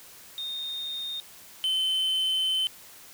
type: tone pair in turn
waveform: sine / triangle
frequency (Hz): 3674 / 3064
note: A#7 / G7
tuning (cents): -26 / -40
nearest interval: minor third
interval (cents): 314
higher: first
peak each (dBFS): -31 / -22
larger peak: second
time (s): 0.38-1.2 / 1.64-2.67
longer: second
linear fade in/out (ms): 0
effects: white hiss -49 dBFS RMS until 3.13 s